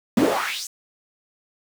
brown noise with high-pass filter sweep, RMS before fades -22 dBFS, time 0.17-0.67 s, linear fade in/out 2 ms, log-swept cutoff 200 to 7500 Hz, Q 3.4, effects none

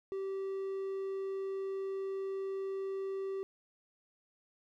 triangle tone, 387.6 Hz, G4, 20 cents flat, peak -33 dBFS, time 0.12-3.43 s, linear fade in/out 0 ms, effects none

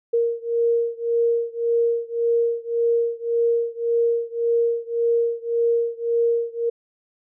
sine beating tone pair, 466.2 / 468 Hz, A#4 / A#4, 0 / +7 cents, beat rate 1.8 Hz, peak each -21 / -22 dBFS, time 0.13-6.7 s, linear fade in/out 10 ms, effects none

